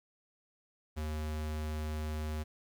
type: tone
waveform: square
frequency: 76.9 Hz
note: D#2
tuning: 20 cents flat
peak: -35 dBFS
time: 0.96-2.44 s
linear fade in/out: 20 ms
effects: 11-bit